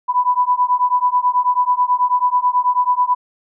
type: beating tone pair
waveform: sine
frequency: 987.8 / 997 Hz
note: B5 / B5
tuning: 0 / +16 cents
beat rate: 9.2 Hz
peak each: -16 dBFS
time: 0.08-3.15 s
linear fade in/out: 20 ms
effects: none